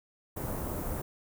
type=band-stop noise; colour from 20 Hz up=pink; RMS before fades=-35 dBFS; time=0.36-1.02 s; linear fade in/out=10 ms; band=940 to 14000 Hz; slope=12 dB/octave; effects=none